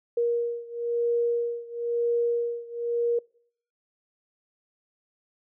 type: beating tone pair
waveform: sine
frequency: 472 / 473 Hz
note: A#4 / A#4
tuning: +22 / +25 cents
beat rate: 1 Hz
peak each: -26 / -28 dBFS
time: 0.17-3.19 s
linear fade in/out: 5 ms
effects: noise-tail reverb RT60 0.6 s tail -26 dB re dry